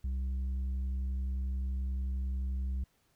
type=tone with tanh clipping; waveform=triangle; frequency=65.1 Hz; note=C2; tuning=8 cents flat; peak=-32 dBFS; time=0.04-2.84 s; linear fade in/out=5 ms; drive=9 dB; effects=pink hiss -72 dBFS RMS until 3.15 s